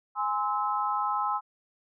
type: chord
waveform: sine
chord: Ab augmented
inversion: none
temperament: just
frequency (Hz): 830.6 / 1038.3 / 1297.8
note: Ab5 / C6 / E6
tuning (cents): 0 / -14 / -27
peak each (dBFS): -30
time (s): 0.15-1.41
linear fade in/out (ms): 50
effects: none